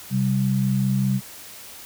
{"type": "tone pair together", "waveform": "sine", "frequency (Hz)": [130.96, 196], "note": ["C3", "G3"], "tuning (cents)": [2, 0], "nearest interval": "perfect fifth", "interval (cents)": 698, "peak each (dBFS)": -21, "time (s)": [0.1, 1.21], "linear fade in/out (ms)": 50, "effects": ["white hiss -41 dBFS RMS until 1.85 s"]}